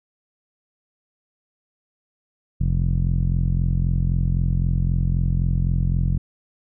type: tone with low-pass filter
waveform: sawtooth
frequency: 43.84 Hz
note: F1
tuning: 7 cents sharp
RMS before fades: -20 dBFS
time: 2.6-6.18 s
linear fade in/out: 10 ms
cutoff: 150 Hz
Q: 3
effects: none